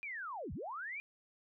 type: linear two-way sweep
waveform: sine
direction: down then up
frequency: 2437 to 51.91 to 2437 Hz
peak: -40 dBFS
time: 0.03-1 s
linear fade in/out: 0 ms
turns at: 0.53 s
effects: none